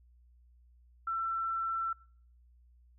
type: tone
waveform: sine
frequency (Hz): 1342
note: E6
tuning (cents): +31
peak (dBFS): -31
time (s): 1.07-1.93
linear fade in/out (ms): 5
effects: noise-tail reverb RT60 0.6 s tail -25 dB re dry + added 60 Hz sine -59 dBFS peak until 2.98 s